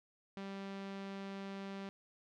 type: tone with low-pass filter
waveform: sawtooth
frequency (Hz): 196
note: G3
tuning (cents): 0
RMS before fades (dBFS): -45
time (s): 0.37-1.89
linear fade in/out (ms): 0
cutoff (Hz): 3900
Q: 0.95
effects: none